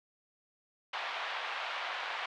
pink band-pass noise, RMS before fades -38 dBFS, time 0.93-2.26 s, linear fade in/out 5 ms, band 710 to 3500 Hz, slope 24 dB/octave, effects none

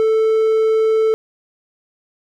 triangle tone, 440.9 Hz, A4, 4 cents sharp, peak -10 dBFS, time 0-1.14 s, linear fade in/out 0 ms, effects none

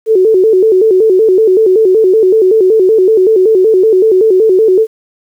sine tone with vibrato, 405.5 Hz, G#4, 41 cents flat, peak -4 dBFS, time 0.06-4.87 s, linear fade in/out 50 ms, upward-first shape square, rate 5.3 Hz, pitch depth 150 cents each way, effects 7-bit

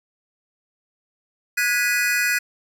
square chord, G# minor seventh, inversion third, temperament equal with one note detuned, 1455.4 / 1661.2 / 1975.5 / 2489 Hz, F#6 / G#6 / B6 / D#7, -29 / 0 / 0 / 0 cents, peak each -25 dBFS, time 1.57-2.39 s, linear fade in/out 10 ms, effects none

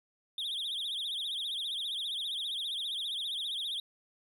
triangle tone with vibrato, 3466 Hz, A7, 27 cents flat, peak -32 dBFS, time 0.38-3.8 s, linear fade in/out 2 ms, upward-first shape triangle, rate 15 Hz, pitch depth 190 cents each way, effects none

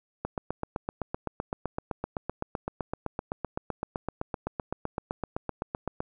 click train, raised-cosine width 1 ms, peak -16 dBFS, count 46, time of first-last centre 0.25-6.004 s, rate 7.82 Hz, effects none

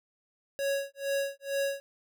square tone with tremolo, 554.4 Hz, C#5, in tune, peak -27 dBFS, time 0.59-1.8 s, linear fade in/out 0 ms, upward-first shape sine, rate 2.2 Hz, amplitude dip 100%, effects none

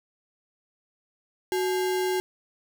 sine tone with sample-and-hold, 370 Hz, F#4, in tune, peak -23 dBFS, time 1.52-2.2 s, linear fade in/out 0 ms, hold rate 1225 Hz, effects none

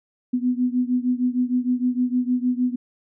sine beating tone pair, 246.9 / 253.4 Hz, B3 / B3, 0 / +45 cents, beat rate 6.5 Hz, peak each -21 / -23 dBFS, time 0.33-2.76 s, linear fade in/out 10 ms, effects none

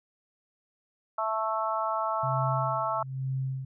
harmonic tone, 220 Hz, A3, in tune, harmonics 3 / 4 / 5 / 6, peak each -32 / -32 / -32 / -32 dBFS, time 1.18-3.03 s, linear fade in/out 5 ms
sine tone with tremolo, 132.5 Hz, C3, 22 cents sharp, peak -27 dBFS, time 2.23-3.65 s, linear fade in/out 5 ms, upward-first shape sine, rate 1.1 Hz, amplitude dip 90%
effects none

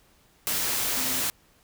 sine tone in noise, 257.8 Hz, C4, 26 cents flat, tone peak -38 dBFS, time 0.97-1.2 s, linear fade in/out 0 ms, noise white, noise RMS -27 dBFS, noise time 0.47-1.3 s, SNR -14 dB, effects pink hiss -61 dBFS RMS until 1.63 s

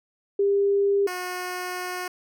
sine / 10% pulse tone pair in turn, 400 / 362.2 Hz, G4 / F#4, +35 / -37 cents, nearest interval major second, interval 172 cents, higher first, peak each -18 / -21 dBFS, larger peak first, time 0.39-1.07 / 1.07-2.08 s, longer second, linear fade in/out 5 ms, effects none

